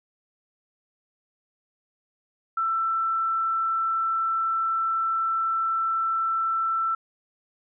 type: tone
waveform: sine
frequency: 1334 Hz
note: E6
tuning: 20 cents sharp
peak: -22 dBFS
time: 2.57-6.95 s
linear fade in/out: 5 ms
effects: none